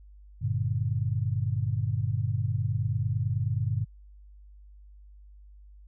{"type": "chord", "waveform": "sine", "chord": "G minor", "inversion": "none", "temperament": "just", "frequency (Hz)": [98, 117.6, 147], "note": ["G2", "Bb2", "D3"], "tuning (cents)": [0, 16, 2], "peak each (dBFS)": [-29, -28, -33], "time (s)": [0.41, 3.85], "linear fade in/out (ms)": 20, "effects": ["added 50 Hz sine -48 dBFS peak until 5.87 s"]}